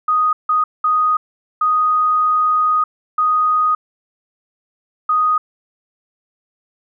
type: tone bursts at uneven times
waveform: sine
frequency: 1244.5 Hz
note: D#6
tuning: in tune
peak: -12 dBFS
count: 6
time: 0.08-0.33 / 0.49-0.64 / 0.84-1.17 / 1.61-2.84 / 3.18-3.75 / 5.09-5.38 s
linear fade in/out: 5 ms
effects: none